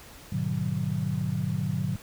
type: chord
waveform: sine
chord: G# half-diminished seventh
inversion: none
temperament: equal with one note detuned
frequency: 103.83 / 123.47 / 150.26 / 185 Hz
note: G#2 / B2 / D3 / F#3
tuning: 0 / 0 / +40 / 0 cents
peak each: -33 / -32 / -30 / -31 dBFS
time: 0.32-1.96 s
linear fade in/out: 5 ms
effects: pink hiss -48 dBFS RMS until 2.02 s